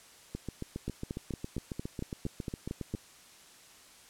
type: two click trains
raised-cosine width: 3 ms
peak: -22 / -23 dBFS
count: 10 / 20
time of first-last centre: 0.88-2.939 / 0.35-2.949 s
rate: 4.37 / 7.31 Hz
effects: white hiss -56 dBFS RMS until 4.09 s + low-pass 10000 Hz 12 dB/octave